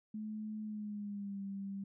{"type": "tone with pitch glide", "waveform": "sine", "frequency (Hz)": [214.7, 196.88], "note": ["A3", "G3"], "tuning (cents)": [-42, 8], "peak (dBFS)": -39, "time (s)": [0.14, 1.84], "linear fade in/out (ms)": 5, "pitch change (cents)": -150, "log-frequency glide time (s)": [0.63, 1.42], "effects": []}